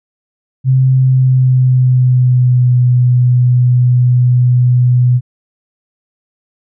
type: tone with pitch glide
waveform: sine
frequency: 130.81 to 124.11 Hz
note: C3 to B2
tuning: 0 to +9 cents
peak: -6 dBFS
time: 0.64-5.21 s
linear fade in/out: 50 ms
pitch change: -91 cents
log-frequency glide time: 0.91-2.75 s
effects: none